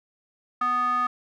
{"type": "tone with band-pass filter", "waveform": "square", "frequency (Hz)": 247.6, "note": "B3", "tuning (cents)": 5, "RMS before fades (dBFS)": -24, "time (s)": [0.61, 1.07], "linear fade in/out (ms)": 5, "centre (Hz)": 1300, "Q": 9, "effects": []}